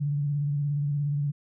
sine tone with vibrato, 144.6 Hz, D3, 27 cents flat, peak -24 dBFS, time 0-1.32 s, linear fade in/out 20 ms, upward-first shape square, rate 17 Hz, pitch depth 33 cents each way, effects none

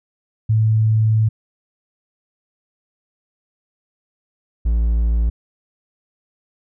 sine / triangle tone pair in turn, 109.8 / 56.7 Hz, A2 / A#1, -3 / -47 cents, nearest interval major seventh, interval 1144 cents, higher first, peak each -12 dBFS, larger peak neither, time 0.49-1.29 / 4.65-5.3 s, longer first, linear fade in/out 10 ms, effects none

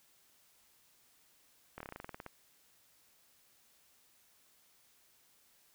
slowing click train, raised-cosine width 0.5 ms, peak -29 dBFS, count 13, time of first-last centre 1.78-2.263 s, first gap 24 ms, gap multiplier 1.09, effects white hiss -68 dBFS RMS until 5.74 s

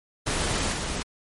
pink noise with level steps, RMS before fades -26 / -30 dBFS, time 0.26-1.03 s, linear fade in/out 10 ms, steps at 0.72 s, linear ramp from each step 20 ms, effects MP3 48 kbps

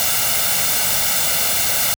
white noise with comb filter, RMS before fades -18 dBFS, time 0-1.94 s, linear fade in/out 0 ms, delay 1.4 ms, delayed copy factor +0.7, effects high-pass 60 Hz 12 dB/octave

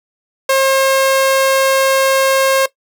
sawtooth tone, 536 Hz, C5, 42 cents sharp, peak -6 dBFS, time 0.49-2.66 s, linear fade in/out 5 ms, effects noise-tail reverb RT60 0.1 s tail -18 dB re dry

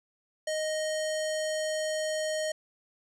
square tone with low-pass filter, 622.3 Hz, D#5, in tune, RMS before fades -31 dBFS, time 0.47-2.52 s, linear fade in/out 5 ms, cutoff 7900 Hz, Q 2, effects none

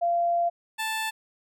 sine / 15% pulse tone pair in turn, 689 / 880 Hz, F5 / A5, -24 / 0 cents, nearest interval major third, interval 424 cents, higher second, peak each -21 dBFS, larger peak neither, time 0.01-0.5 / 0.78-1.11 s, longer first, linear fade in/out 20 ms, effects none

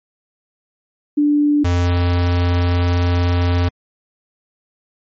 sine / square tone pair in turn, 293.7 / 87.95 Hz, D4 / F2, 0 / +13 cents, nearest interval octave + major sixth, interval 2087 cents, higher first, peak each -11 / -14 dBFS, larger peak first, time 1.17-1.64 / 1.64-3.69 s, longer second, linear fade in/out 10 ms, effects low-pass 6000 Hz 12 dB/octave + MP3 32 kbps

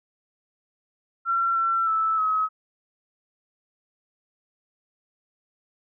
sine tone with pitch steps, 1360 / 1349 / 1314 / 1278 Hz, F6 / E6 / E6 / D#6, -46 / +40 / -6 / +46 cents, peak -20 dBFS, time 1.25-2.49 s, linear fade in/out 50 ms, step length 310 ms, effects none

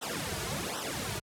pink noise with flanger, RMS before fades -35 dBFS, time 0.01-1.2 s, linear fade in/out 20 ms, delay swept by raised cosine 0.43 to 3.83 ms, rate 1.3 Hz, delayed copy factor -0.95, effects high-pass 60 Hz 12 dB/octave + low-pass 12000 Hz 12 dB/octave

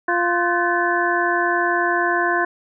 harmonic tone with a mistuned harmonic, 348.4 Hz, F4, 4 cents flat, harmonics 1 / 2 / 3 / 4 / 5, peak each -23 / -23 / -23 / -23 / -23 dBFS, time 0.08-2.45 s, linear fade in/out 5 ms, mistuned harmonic 4, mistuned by +140 cents, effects none

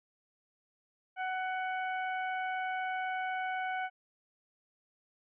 harmonic tone, 746 Hz, F#5, 14 cents sharp, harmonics 1 / 2 / 3 / 4, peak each -34 / -38 / -43 / -52 dBFS, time 1.16-3.9 s, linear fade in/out 50 ms, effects none

